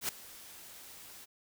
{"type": "noise with ADSR envelope", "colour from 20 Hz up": "white", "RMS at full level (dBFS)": -32, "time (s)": [0.01, 1.26], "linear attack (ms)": 78, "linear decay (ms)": 4, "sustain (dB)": -19, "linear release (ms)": 25, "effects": []}